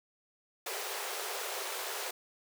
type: high-pass noise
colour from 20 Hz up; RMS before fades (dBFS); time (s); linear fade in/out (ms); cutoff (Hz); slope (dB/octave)
pink; -38; 0.66-2.11; 5; 370; 96
effects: none